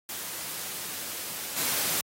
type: noise with level steps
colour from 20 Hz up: white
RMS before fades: -36 / -28 dBFS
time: 0.09-2.01 s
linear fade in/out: 2 ms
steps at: 1.56 s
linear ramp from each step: 20 ms
effects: high-pass 100 Hz 12 dB/octave + AAC 48 kbps